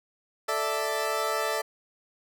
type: chord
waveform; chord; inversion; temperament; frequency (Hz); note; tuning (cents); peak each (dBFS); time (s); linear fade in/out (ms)
20% pulse; A suspended fourth; none; equal; 440 / 587.3 / 659.3; A4 / D5 / E5; 0 / 0 / 0; -26; 0.48-1.62; 10
effects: none